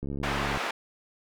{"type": "click train", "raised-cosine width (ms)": 3, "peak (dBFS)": -22, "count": 39, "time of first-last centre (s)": [0.03, 0.574], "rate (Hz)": 69.9}
{"type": "band-pass noise", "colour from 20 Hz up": "white", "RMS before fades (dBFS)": -31, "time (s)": [0.23, 0.71], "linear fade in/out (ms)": 5, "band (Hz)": [400, 1800], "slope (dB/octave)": 12}
{"effects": []}